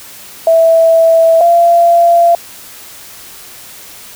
sine tone pair in turn, 657 / 684.5 Hz, E5 / F5, -6 / -35 cents, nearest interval minor second, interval 71 cents, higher second, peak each -4 dBFS, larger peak neither, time 0.47-1.41 / 1.41-2.35 s, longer neither, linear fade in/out 2 ms, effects white hiss -33 dBFS RMS until 4.15 s

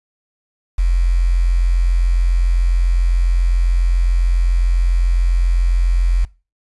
sine tone with quantisation, 43.66 Hz, F1, in tune, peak -11 dBFS, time 0.78-6.25 s, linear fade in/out 10 ms, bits 6, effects noise-tail reverb RT60 0.3 s tail -21 dB re dry + resampled to 24000 Hz

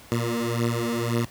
15% pulse beating tone pair, 116.54 / 118.44 Hz, A#2 / A#2, 0 / +28 cents, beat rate 1.9 Hz, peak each -20 dBFS, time 0.12-1.25 s, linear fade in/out 0 ms, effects pink hiss -48 dBFS RMS until 1.3 s + high-pass 60 Hz 12 dB/octave

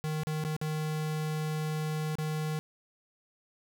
square tone with dropouts, 154.8 Hz, D#3, 9 cents flat, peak -31 dBFS, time 0.04-2.59 s, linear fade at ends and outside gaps 0 ms, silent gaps 0.234-0.27 / 0.439-0.449 / 0.565-0.614 / 2.154-2.185 s, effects none

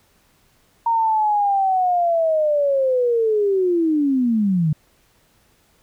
sine linear sweep, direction down, 930 to 146.83 Hz, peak -15 dBFS, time 0.86-4.73 s, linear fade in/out 5 ms, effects pink hiss -59 dBFS RMS until 5.82 s

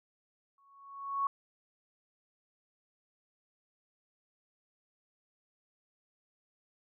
sine tone with exponential growth, 1108.7 Hz, C#6, in tune, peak -26 dBFS, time 0.58-1.27 s, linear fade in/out 2 ms, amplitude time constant 150 ms, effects none

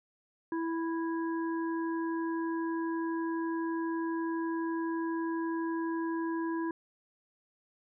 harmonic tone, 329.6 Hz, E4, in tune, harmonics 1 / 3 / 5, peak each -31 / -39 / -44 dBFS, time 0.52-6.71 s, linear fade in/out 2 ms, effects none

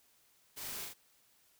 white noise with echo, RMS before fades -45 dBFS, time 0.56-0.86 s, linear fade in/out 20 ms, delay 40 ms, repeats 2, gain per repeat -2 dB, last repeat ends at 0.94 s, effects white hiss -69 dBFS RMS until 1.59 s

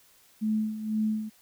sine tone with tremolo, 216.3 Hz, A3, 29 cents flat, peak -23 dBFS, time 0.41-1.3 s, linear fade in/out 20 ms, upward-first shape sine, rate 2 Hz, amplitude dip 70%, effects white hiss -60 dBFS RMS until 1.41 s

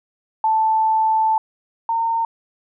sine tone pair in turn, 880 / 913.4 Hz, A5 / A#5, 0 / -36 cents, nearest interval minor second, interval 64 cents, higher second, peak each -14 / -17 dBFS, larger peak first, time 0.44-1.38 / 1.89-2.25 s, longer first, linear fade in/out 2 ms, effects none

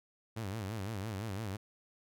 sawtooth tone with vibrato, 103.7 Hz, G#2, 2 cents flat, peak -33 dBFS, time 0.36-1.57 s, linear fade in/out 10 ms, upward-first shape sine, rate 5.9 Hz, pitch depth 170 cents each way, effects none

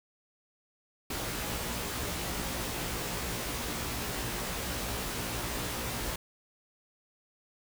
pink noise with comb filter, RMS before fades -35 dBFS, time 1.1-6.16 s, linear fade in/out 5 ms, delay 17 ms, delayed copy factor +0.95, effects none

